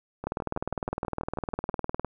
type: two click trains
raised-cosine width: 1 ms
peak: -21 / -15 dBFS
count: 10 / 36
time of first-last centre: 0.24-1.696 / 0.27-2.047 s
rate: 6.18 / 19.7 Hz
effects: none